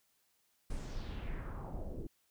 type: noise with low-pass filter sweep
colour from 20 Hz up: brown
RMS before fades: -41 dBFS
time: 0.7-2.07 s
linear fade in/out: 5 ms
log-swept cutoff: 10000 to 340 Hz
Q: 2.5
effects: white hiss -75 dBFS RMS until 2.3 s